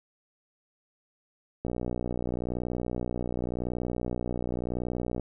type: click train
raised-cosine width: 2 ms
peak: -18 dBFS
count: 217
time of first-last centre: 1.65-5.197 s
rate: 60.9 Hz
effects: none